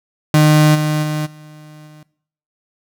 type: tone with level steps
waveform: 35% pulse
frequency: 152.5 Hz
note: D#3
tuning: 34 cents flat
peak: -6 / -13 / -16 / -35 / -37 dBFS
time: 0.34-2.03 s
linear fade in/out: 2 ms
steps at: 0.74 / 1.02 / 1.25 / 1.86 s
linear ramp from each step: 20 ms
effects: noise-tail reverb RT60 0.6 s tail -20 dB re dry